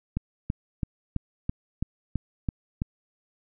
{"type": "click train", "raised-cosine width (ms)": 5, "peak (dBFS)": -14, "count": 9, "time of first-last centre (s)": [0.17, 2.819], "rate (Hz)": 3.02, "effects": []}